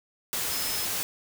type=tone in noise; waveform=sine; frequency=5160 Hz; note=E8; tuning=38 cents flat; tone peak=-35 dBFS; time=0.51-0.85 s; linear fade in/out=0 ms; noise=white; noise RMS=-30 dBFS; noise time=0.33-1.03 s; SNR=-8 dB; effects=none